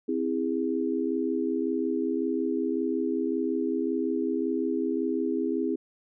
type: chord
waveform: sine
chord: C augmented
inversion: none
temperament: just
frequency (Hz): 261.6 / 327 / 408.8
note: C4 / E4 / G#4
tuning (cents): 0 / -14 / -27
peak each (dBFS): -29 / -29 / -30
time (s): 0.08-5.76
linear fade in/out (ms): 10
effects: none